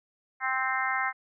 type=harmonic tone; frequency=261.6 Hz; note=C4; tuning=in tune; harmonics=3 / 4 / 5 / 6 / 7 / 8; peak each=-33 / -33 / -33 / -33 / -33 / -33 dBFS; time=0.4-1.13 s; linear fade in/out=50 ms; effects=none